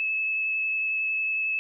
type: tone with vibrato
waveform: sine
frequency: 2600 Hz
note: E7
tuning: 24 cents flat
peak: -24 dBFS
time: 0-1.59 s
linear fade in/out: 0 ms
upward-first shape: sine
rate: 11 Hz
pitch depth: 10 cents each way
effects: none

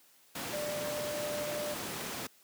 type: tone in noise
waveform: sine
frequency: 594 Hz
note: D5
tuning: 20 cents sharp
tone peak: -35 dBFS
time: 0.53-1.74 s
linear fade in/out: 5 ms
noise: pink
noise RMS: -38 dBFS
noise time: 0.35-2.27 s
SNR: 0 dB
effects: white hiss -63 dBFS RMS until 2.43 s + high-pass 150 Hz 12 dB/octave

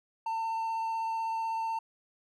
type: tone with vibrato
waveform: triangle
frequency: 900 Hz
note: A5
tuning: 39 cents sharp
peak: -28 dBFS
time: 0.26-1.79 s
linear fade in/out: 5 ms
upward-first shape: sine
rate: 16 Hz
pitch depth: 13 cents each way
effects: none

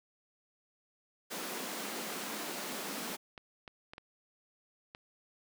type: high-pass noise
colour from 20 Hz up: pink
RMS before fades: -40 dBFS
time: 1.3-3.17 s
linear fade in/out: 20 ms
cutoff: 190 Hz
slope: 48 dB/octave
type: clicks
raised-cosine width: 0.3 ms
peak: -30 dBFS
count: 7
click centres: 2.726 / 3.097 / 3.378 / 3.678 / 3.935 / 3.981 / 4.949 s
effects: none

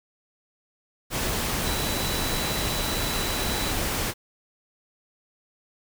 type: tone in noise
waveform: sine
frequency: 3951 Hz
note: B7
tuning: in tune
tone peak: -34 dBFS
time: 1.63-3.74 s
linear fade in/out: 50 ms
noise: pink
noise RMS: -27 dBFS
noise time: 1.1-4.14 s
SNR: -10 dB
effects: none

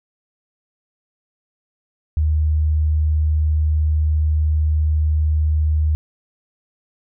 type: tone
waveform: sine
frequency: 76.9 Hz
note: D#2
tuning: 20 cents flat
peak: -14 dBFS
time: 2.17-5.95 s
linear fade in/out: 0 ms
effects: none

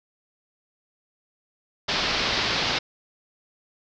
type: low-pass noise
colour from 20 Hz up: white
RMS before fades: -25 dBFS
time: 1.88-2.79 s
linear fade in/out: 10 ms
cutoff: 5100 Hz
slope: 48 dB/octave
effects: none

